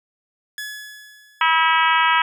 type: tone with exponential decay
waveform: sawtooth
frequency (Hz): 1700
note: G#6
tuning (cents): +40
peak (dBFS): -23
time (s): 0.58-1.87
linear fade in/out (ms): 1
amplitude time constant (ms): 280
type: harmonic tone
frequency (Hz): 323.6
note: E4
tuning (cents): -32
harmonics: 3 / 4 / 5 / 6 / 7 / 8 / 9 / 10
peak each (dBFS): -18 / -20 / -22 / -24 / -25 / -26 / -27 / -28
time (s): 1.41-2.22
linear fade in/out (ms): 2
effects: none